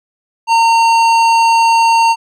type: tone with hard clipping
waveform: sine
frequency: 915 Hz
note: A#5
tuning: 32 cents flat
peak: -9 dBFS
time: 0.47-2.16 s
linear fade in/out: 50 ms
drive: 13 dB
effects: none